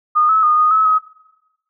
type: tone with pitch steps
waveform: sine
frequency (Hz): 1226 / 1296 / 1227 / 1238 / 1293 / 1268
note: D#6 / E6 / D#6 / D#6 / E6 / D#6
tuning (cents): -26 / -30 / -25 / -9 / -34 / +32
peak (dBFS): -10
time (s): 0.15-0.99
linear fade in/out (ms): 20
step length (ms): 140
effects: noise-tail reverb RT60 0.9 s tail -18 dB re dry